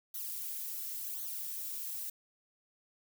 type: noise with flanger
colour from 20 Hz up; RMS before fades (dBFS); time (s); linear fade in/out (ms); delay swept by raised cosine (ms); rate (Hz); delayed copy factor
violet; -40; 0.14-2.1; 5; 0.39 to 3.89; 0.93; -0.95
effects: none